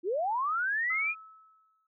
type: linear sweep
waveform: sine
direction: up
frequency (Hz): 317 to 2489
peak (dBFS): -27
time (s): 0.03-1.15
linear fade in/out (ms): 50
type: tone with exponential decay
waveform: sine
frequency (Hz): 1299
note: E6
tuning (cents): -26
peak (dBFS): -34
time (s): 0.9-1.87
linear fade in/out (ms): 5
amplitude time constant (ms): 210
effects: none